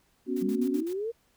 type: chord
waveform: sine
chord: B suspended second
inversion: none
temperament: equal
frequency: 246.9 / 277.2 / 370 Hz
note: B3 / C#4 / F#4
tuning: 0 / 0 / 0 cents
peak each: -31 dBFS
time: 0.26-0.84 s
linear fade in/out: 50 ms
type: noise bursts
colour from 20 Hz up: white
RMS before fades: -49 dBFS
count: 5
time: 0.36-0.933 s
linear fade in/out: 5 ms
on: 69 ms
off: 57 ms
type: exponential sweep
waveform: sine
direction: up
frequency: 185.6 to 476.2 Hz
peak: -29 dBFS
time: 0.41-1.12 s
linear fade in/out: 20 ms
effects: pink hiss -68 dBFS RMS until 1.36 s